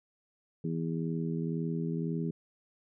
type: harmonic tone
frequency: 81.9 Hz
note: E2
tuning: 11 cents flat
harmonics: 2 / 3 / 4 / 5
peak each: -32 / -37 / -40 / -40 dBFS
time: 0.64-2.31 s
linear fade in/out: 5 ms
effects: none